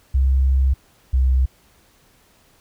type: tone pair in turn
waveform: sine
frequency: 66.3 / 64.71 Hz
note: C2 / C2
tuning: +23 / -19 cents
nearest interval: unison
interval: 42 cents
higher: first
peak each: -13 dBFS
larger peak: neither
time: 0.14-0.74 / 1.13-1.46 s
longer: first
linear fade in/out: 10 ms
effects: pink hiss -56 dBFS RMS until 2.6 s